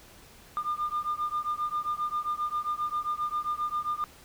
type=beating tone pair; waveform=sine; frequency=1203 / 1210.5 Hz; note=D6 / D#6; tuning=+41 / -48 cents; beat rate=7.5 Hz; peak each=-30 dBFS; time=0.57-4.04 s; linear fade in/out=0 ms; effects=tanh soft clip ceiling -23 dBFS + pink hiss -53 dBFS RMS until 4.24 s